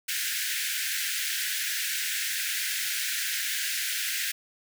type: high-pass noise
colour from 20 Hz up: pink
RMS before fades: -30 dBFS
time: 0.08-4.32 s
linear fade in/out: 10 ms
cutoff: 1500 Hz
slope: 96 dB/octave
effects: none